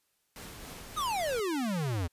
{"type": "noise with tremolo", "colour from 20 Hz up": "pink", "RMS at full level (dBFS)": -44, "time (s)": [0.36, 1.4], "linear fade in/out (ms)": 0, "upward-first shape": "triangle", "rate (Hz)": 3.5, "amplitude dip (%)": 30}
{"type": "exponential sweep", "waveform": "square", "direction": "down", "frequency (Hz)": [1300, 80.6], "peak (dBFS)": -30, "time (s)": [0.96, 2.08], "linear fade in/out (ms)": 20}
{"effects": ["white hiss -75 dBFS RMS until 2.12 s", "resampled to 32000 Hz"]}